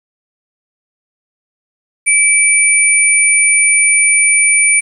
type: tone pair together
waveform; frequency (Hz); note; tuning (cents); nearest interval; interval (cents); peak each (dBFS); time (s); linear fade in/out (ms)
sine; 2300 / 9200; D7 / D9; -37 / -37; 2 octaves; 2400; -10; 2.06-4.81; 20
effects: 7-bit